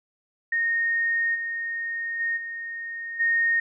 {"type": "tone with level steps", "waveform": "sine", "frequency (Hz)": 1850, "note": "A#6", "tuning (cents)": -14, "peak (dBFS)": [-21, -27, -23, -31, -19], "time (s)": [0.52, 3.6], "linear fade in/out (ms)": 5, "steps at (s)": [1.34, 2.19, 2.36, 3.19], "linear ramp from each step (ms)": 20, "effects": []}